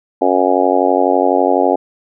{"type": "harmonic tone", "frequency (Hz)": 92, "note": "F#2", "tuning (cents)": -9, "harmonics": [3, 4, 5, 6, 7, 8, 9], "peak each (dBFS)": [-18, -18, -18, -18, -18, -18, -18], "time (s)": [0.21, 1.76], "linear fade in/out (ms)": 10, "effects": []}